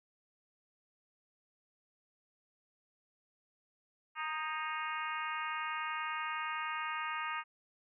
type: harmonic tone with a mistuned harmonic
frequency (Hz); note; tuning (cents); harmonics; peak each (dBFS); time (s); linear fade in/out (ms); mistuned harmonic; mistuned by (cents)
310.2; D#4; -5; 3 / 4 / 5 / 6 / 7 / 8 / 9; -42 / -39 / -44 / -45 / -45 / -47 / -47; 4.15-7.44; 50; 5; +40
effects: none